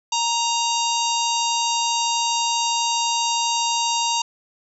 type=harmonic tone with a mistuned harmonic; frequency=932.3 Hz; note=A#5; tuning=in tune; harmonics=1 / 3 / 4 / 5 / 6 / 7 / 8; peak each=-22 / -27 / -28 / -29 / -30 / -30 / -31 dBFS; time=0.12-4.22 s; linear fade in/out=5 ms; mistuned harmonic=6; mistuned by=+78 cents; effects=none